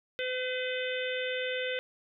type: harmonic tone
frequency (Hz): 508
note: B4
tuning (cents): +49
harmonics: 1 / 3 / 4 / 5 / 6 / 7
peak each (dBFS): -33 / -38 / -39 / -40 / -41 / -41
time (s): 0.19-1.79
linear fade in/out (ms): 0
effects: none